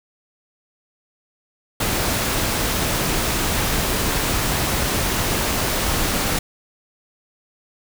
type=noise; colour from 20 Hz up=pink; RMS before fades=-21 dBFS; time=1.8-6.39 s; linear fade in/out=5 ms; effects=none